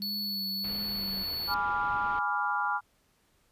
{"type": "tone with vibrato", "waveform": "sine", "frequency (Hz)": 198.4, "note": "G3", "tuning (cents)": 21, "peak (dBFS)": -39, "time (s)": [0, 1.23], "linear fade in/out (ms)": 2, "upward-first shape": "sine", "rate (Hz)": 1.5, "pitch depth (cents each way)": 52}
{"type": "tone", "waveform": "square", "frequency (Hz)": 4424, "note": "C#8", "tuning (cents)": -4, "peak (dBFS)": -32, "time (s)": [0.02, 1.54], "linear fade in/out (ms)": 0}
{"type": "low-pass noise", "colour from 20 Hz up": "pink", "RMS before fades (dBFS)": -45, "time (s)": [0.64, 2.19], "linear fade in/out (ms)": 0, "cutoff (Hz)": 3400, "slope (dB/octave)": 24}
{"type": "chord", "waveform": "sine", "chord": "G# diminished seventh", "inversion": "none", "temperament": "equal", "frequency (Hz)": [830.6, 987.8, 1174.7, 1396.9], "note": ["G#5", "B5", "D6", "F6"], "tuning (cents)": [0, 0, 0, 0], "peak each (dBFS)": [-32, -33, -34, -31], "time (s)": [1.47, 2.81], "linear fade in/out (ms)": 50}
{"effects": ["pink hiss -69 dBFS RMS until 3.51 s", "resampled to 32000 Hz"]}